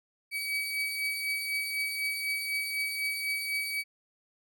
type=beating tone pair; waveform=35% pulse; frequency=2277 / 2281 Hz; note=C#7 / C#7; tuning=+46 / +49 cents; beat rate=4 Hz; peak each=-29 / -36 dBFS; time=0.31-3.84 s; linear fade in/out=50 ms; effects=none